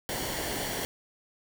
pink noise with comb filter, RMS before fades -33 dBFS, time 0.09-0.85 s, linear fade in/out 0 ms, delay 0.79 ms, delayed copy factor -0.55, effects none

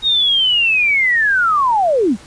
sine linear sweep, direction down, 3776 to 174.61 Hz, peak -11 dBFS, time 0.02-2.17 s, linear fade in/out 50 ms, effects pink hiss -41 dBFS RMS until 2.26 s + resampled to 22050 Hz

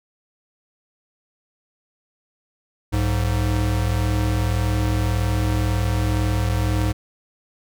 square tone pair together, 61.99 / 103.83 Hz, B1 / G#2, +7 / 0 cents, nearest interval major sixth, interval 893 cents, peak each -23 / -21 dBFS, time 2.92-6.93 s, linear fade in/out 20 ms, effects none

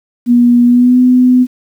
sine tone with pitch glide, 241.3 to 251.3 Hz, B3 to B3, -40 to +30 cents, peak -4 dBFS, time 0.26-1.47 s, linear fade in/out 50 ms, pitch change +70 cents, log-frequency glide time 0.65-0.99 s, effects 7-bit

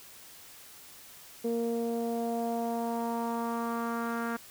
sawtooth tone with low-pass filter sweep, 232.5 Hz, A#3, 4 cents flat, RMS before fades -32 dBFS, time 1.44-4.37 s, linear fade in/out 10 ms, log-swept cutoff 470 to 1500 Hz, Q 3.2, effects white hiss -51 dBFS RMS until 4.5 s

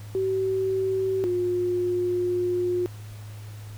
sine tone pair in turn, 381.4 / 357.2 Hz, G4 / F4, -47 / +39 cents, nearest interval minor second, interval 114 cents, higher first, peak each -22 dBFS, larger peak neither, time 0.15-1.24 / 1.24-2.86 s, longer second, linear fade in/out 0 ms, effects added 105 Hz sine -37 dBFS peak until 3.77 s + pink hiss -50 dBFS RMS until 3.77 s

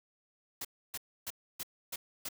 white noise bursts, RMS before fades -39 dBFS, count 6, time 0.61-2.288 s, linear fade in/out 5 ms, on 38 ms, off 290 ms, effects none

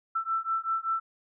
sine beating tone pair, 1330 / 1335.2 Hz, E6 / E6, +15 / +22 cents, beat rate 5.2 Hz, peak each -30 dBFS, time 0.15-1 s, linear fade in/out 10 ms, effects none

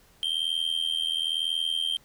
triangle tone with amplitude modulation, 3156 Hz, G7, 11 cents sharp, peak -20 dBFS, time 0.23-1.97 s, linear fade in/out 0 ms, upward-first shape sine, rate 81 Hz, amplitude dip 90%, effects pink hiss -59 dBFS RMS until 2.04 s

